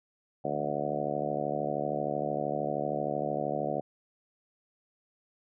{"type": "harmonic tone with a mistuned harmonic", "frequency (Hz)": 73, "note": "D2", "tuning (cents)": -10, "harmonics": [2, 3, 4, 5, 6, 7, 8, 9, 10], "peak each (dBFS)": [-40, -40, -39, -40, -40, -38, -35, -36, -36], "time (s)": [0.44, 3.81], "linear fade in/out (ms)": 10, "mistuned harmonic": 2, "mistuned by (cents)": 35, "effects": []}